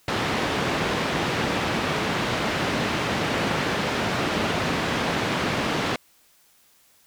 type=band-pass noise; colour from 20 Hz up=pink; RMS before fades=-25 dBFS; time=0.08-5.96 s; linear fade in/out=2 ms; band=130 to 3400 Hz; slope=12 dB/octave; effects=white hiss -59 dBFS RMS until 7.06 s